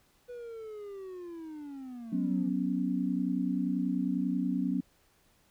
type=linear sweep; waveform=triangle; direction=down; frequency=493.9 to 164.6 Hz; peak=-38 dBFS; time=0.28-2.5 s; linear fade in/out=20 ms
type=chord; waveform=sine; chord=F# suspended fourth; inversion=none; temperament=equal; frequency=185 / 246.9 / 277.2 Hz; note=F#3 / B3 / C#4; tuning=0 / 0 / 0 cents; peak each=-32 dBFS; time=2.12-4.81 s; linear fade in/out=10 ms
effects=pink hiss -67 dBFS RMS until 5.5 s